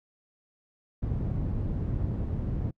white low-pass noise, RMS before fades -30 dBFS, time 1.02-2.71 s, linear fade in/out 10 ms, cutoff 130 Hz, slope 12 dB/octave, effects noise-tail reverb RT60 0.1 s tail -26 dB re dry

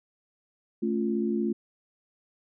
sine chord, A augmented, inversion none, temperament equal, 220 / 277.2 / 349.2 Hz, A3 / C#4 / E#4, 0 / 0 / 0 cents, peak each -27 / -33 / -29 dBFS, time 0.82-1.53 s, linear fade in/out 10 ms, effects none

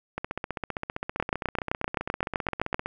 two click trains, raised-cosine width 0.5 ms, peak -9 / -15 dBFS, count 13 / 42, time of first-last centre 1.2-2.744 / 0.18-2.86 s, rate 7.77 / 15.3 Hz, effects none

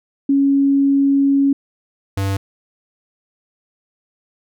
sine / square tone pair in turn, 277.2 / 97.77 Hz, C#4 / G2, 0 / -4 cents, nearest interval octave + tritone, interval 1804 cents, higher first, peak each -11 / -18 dBFS, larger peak first, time 0.29-1.53 / 2.17-2.37 s, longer first, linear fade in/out 5 ms, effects none

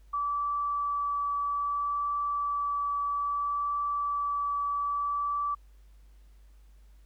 sine tone with vibrato, 1154 Hz, D6, 31 cents flat, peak -27 dBFS, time 0.13-5.55 s, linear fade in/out 10 ms, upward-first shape triangle, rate 0.61 Hz, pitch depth 8 cents each way, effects added 50 Hz sine -52 dBFS peak until 7.05 s + pink hiss -70 dBFS RMS until 7.05 s

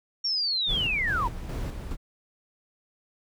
sine linear sweep, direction down, 5588 to 880 Hz, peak -24 dBFS, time 0.24-1.28 s, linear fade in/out 10 ms
brown noise with tremolo, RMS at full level -31 dBFS, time 0.66-1.97 s, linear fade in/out 50 ms, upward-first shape square, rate 2.4 Hz, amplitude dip 45%
effects none

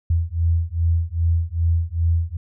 sine beating tone pair, 82.41 / 84.91 Hz, E2 / F2, 0 / -48 cents, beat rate 2.5 Hz, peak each -20 dBFS, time 0.1-2.37 s, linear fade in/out 5 ms, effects none

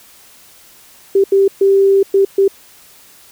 sine tone bursts at uneven times, 392 Hz, G4, in tune, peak -7 dBFS, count 5, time 1.15-1.24 / 1.32-1.48 / 1.61-2.03 / 2.14-2.25 / 2.38-2.48 s, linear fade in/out 5 ms, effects white hiss -44 dBFS RMS until 3.31 s

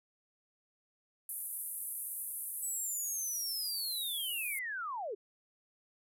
pink band-pass noise, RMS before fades -41 dBFS, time 1.29-4.59 s, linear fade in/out 2 ms, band 10000 to 13000 Hz, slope 48 dB/octave
sine linear sweep, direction down, 8070 to 370 Hz, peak -36 dBFS, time 2.62-5.15 s, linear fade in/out 10 ms
effects none

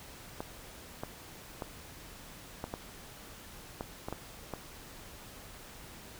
clicks, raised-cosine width 1 ms, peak -22 dBFS, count 9, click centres 0.405 / 1.035 / 1.622 / 2.641 / 2.739 / 3.809 / 4.085 / 4.126 / 4.537 s, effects pink hiss -50 dBFS RMS until 6.19 s

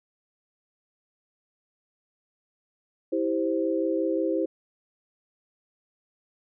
sine chord, C major, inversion first, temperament equal with one note detuned, 326.4 / 392 / 523.3 Hz, E4 / G4 / C5, -17 / 0 / 0 cents, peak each -26 / -29 / -28 dBFS, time 3.12-4.46 s, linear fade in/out 10 ms, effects none

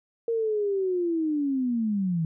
sine linear sweep, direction down, 466.2 to 157.3 Hz, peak -23 dBFS, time 0.28-2.25 s, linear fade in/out 2 ms, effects none

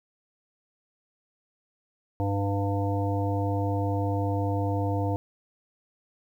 harmonic tone, 99.7 Hz, G2, 30 cents sharp, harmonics 1 / 3 / 5 / 7 / 9, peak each -26 / -31 / -33 / -34 / -36 dBFS, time 2.2-5.16 s, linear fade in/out 0 ms, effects 10-bit

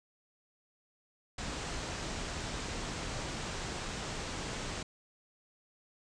pink low-pass noise, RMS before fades -39 dBFS, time 1.38-4.83 s, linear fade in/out 5 ms, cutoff 8300 Hz, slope 48 dB/octave, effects resampled to 22050 Hz

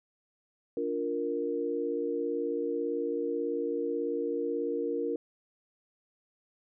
sine chord, Bb major, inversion first, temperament just, 291.4 / 349.6 / 466.2 Hz, D4 / F4 / Bb4, -13 / +2 / 0 cents, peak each -35 / -35 / -31 dBFS, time 0.77-5.16 s, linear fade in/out 2 ms, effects none

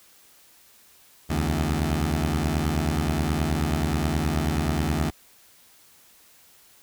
15% pulse beating tone pair, 72 / 81.4 Hz, D2 / E2, -34 / -21 cents, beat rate 9.4 Hz, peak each -19 dBFS, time 1.29-5.11 s, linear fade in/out 20 ms, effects white hiss -55 dBFS RMS until 6.82 s

